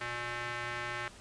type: tone with band-pass filter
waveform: square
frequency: 119.9 Hz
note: A#2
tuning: 49 cents sharp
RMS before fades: -38 dBFS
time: 0.01-1.08 s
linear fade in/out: 0 ms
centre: 1800 Hz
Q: 1.7
effects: pink hiss -53 dBFS RMS until 1.2 s + resampled to 22050 Hz